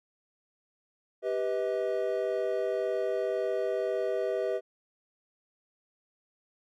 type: chord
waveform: triangle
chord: G augmented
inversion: none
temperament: equal with one note detuned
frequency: 392 / 493.9 / 635.7 Hz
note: G4 / B4 / D#5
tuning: 0 / 0 / +37 cents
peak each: -30 dBFS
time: 1.22-4.61 s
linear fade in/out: 50 ms
effects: none